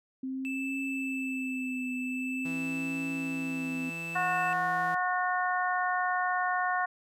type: tone with vibrato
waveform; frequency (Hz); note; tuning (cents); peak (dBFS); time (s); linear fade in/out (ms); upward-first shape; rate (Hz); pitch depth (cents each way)
sine; 261.6; C4; 0; -32; 0.23-3.9; 5; triangle; 0.44; 59
type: tone with tremolo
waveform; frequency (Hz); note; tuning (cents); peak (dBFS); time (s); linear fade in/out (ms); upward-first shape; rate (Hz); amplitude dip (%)
triangle; 2637; E7; 0; -33; 0.45-4.53; 0; sine; 0.56; 25
type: tone with pitch glide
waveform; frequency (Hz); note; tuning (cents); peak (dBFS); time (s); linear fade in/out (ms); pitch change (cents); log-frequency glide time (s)
sawtooth; 164.81 to 166.44; E3 to E3; 0 to +17; -36; 2.45-4.95; 5; +17; 3.74-4.01
type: harmonic tone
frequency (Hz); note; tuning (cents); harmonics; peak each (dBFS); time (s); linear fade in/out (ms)
363.7; F#4; -30; 2 / 3 / 4 / 5; -30 / -32 / -33 / -34; 4.15-6.86; 10
effects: none